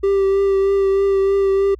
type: tone with vibrato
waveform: triangle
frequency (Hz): 392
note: G4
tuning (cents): 0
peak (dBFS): -11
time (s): 0.03-1.75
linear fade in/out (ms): 10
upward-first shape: triangle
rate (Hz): 3.2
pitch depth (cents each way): 20
effects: added 60 Hz sine -37 dBFS peak until 1.79 s